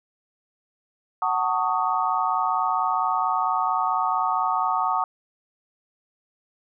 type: chord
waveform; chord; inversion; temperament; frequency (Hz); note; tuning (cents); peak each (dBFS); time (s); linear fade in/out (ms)
sine; D# half-diminished seventh; first; just; 746.7 / 896 / 1120.1 / 1244.5; F#5 / A5 / C#6 / D#6; +16 / +31 / +18 / 0; -26; 1.22-5.04; 2
effects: none